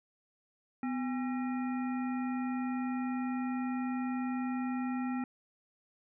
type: harmonic tone with a mistuned harmonic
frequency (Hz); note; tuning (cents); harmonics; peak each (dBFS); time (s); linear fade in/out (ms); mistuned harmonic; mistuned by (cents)
270; C#4; -45; 1 / 3 / 5 / 7 / 9; -32 / -42 / -46 / -49 / -51; 0.83-5.24; 2; 1; -120
effects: none